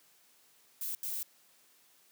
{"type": "noise bursts at uneven times", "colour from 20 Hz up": "violet", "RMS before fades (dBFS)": -37, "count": 2, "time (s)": [[0.81, 0.95], [1.03, 1.23]], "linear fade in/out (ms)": 2, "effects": ["white hiss -65 dBFS RMS until 2.11 s", "high-pass 150 Hz 12 dB/octave"]}